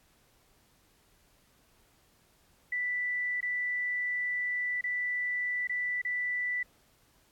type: tone with dropouts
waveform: sine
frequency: 1975.5 Hz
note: B6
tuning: in tune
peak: -29 dBFS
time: 2.72-6.63 s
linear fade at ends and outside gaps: 5 ms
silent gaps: 3.407-3.427 / 4.811-4.839 / 5.673-5.694 / 6.017-6.049 s
effects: pink hiss -66 dBFS RMS until 7.31 s + AAC 64 kbps